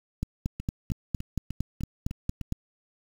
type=two click trains; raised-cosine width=5 ms; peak=-22 / -15 dBFS; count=7 / 11; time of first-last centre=0.6-2.413 / 0.23-2.524 s; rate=3.31 / 4.36 Hz; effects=7-bit